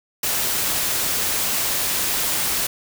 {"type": "noise", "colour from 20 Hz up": "white", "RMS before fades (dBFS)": -22, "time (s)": [0.23, 2.67], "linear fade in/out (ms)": 5, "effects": []}